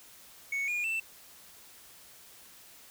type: tone with pitch steps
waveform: triangle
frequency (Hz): 2217 / 2432 / 2667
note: C#7 / D#7 / E7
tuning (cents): 0 / -40 / +20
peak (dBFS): -28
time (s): 0.52-1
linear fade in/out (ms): 5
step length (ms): 160
effects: white hiss -54 dBFS RMS until 2.9 s